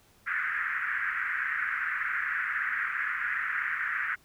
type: band-pass noise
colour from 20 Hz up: pink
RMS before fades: -31 dBFS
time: 0.26-4.16 s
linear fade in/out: 20 ms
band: 1400 to 2000 Hz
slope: 48 dB/octave
effects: pink hiss -62 dBFS RMS until 4.24 s